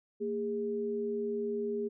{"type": "tone pair together", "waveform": "sine", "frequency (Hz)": [230, 410.1], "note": ["A#3", "G#4"], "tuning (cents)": [-23, -22], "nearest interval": "minor seventh", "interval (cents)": 1001, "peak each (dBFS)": [-37, -32], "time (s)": [0.2, 1.89], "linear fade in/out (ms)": 20, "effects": []}